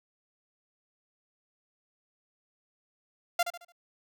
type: tone with echo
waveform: sawtooth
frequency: 693 Hz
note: F5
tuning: 14 cents flat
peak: -19 dBFS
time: 3.39-3.43 s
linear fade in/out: 5 ms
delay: 73 ms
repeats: 4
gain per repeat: -9 dB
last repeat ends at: 3.722 s
effects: none